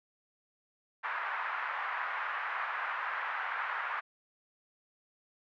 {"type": "band-pass noise", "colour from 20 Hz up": "pink", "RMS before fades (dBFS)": -36, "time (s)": [1.03, 4.01], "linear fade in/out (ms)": 20, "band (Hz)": [970, 1900], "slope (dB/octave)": 24, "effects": []}